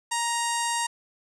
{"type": "tone with low-pass filter", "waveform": "sawtooth", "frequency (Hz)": 937, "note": "A#5", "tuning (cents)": 9, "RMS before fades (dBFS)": -27, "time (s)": [0.11, 0.87], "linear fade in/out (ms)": 10, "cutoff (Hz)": 8400, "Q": 4, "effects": []}